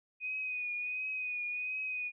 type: tone with vibrato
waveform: sine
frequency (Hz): 2489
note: D#7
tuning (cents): 0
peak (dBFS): -34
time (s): 0.2-2.12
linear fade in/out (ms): 50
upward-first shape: triangle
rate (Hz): 1.4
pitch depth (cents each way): 41
effects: none